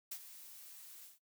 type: noise with ADSR envelope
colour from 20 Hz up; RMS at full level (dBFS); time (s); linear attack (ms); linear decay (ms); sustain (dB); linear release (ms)
blue; -42; 0.11-1.19; 8; 64; -12; 150
effects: noise-tail reverb RT60 0.1 s tail -19 dB re dry